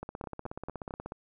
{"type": "two click trains", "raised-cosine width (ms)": 1, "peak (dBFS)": [-24, -24], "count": [4, 19], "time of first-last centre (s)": [[0.24, 0.908], [0.03, 1.121]], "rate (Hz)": [4.49, 16.5], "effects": []}